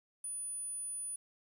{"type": "tone", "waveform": "sine", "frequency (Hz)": 9900, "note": "D#9", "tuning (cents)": -10, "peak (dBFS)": -36, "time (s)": [0.24, 1.16], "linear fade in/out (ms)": 5, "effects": ["tanh soft clip ceiling -36 dBFS", "11-bit"]}